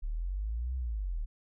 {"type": "linear two-way sweep", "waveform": "sine", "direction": "up then down", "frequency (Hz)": [34.65, 65.1, 34.65], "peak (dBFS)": -31, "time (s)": [0.02, 1.26], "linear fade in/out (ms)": 20, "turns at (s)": 0.76, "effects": []}